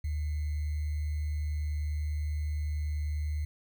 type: tone with sample-and-hold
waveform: sine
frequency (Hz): 75.2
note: D2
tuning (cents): +42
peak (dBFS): -29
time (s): 0.04-3.45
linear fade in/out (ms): 5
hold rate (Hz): 2100
effects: none